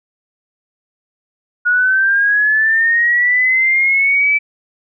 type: linear sweep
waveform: sine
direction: up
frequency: 1444 to 2318 Hz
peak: -10 dBFS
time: 1.65-4.39 s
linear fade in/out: 20 ms
effects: none

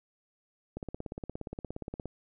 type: click train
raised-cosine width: 2 ms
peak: -24 dBFS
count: 23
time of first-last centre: 0.77-2.057 s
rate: 17.1 Hz
effects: none

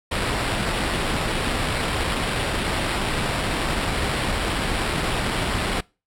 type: noise with sample-and-hold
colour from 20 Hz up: pink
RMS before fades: -24 dBFS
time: 0.11-5.81 s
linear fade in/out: 10 ms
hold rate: 6300 Hz
effects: noise-tail reverb RT60 0.3 s tail -24 dB re dry + low-pass 11000 Hz 12 dB/octave

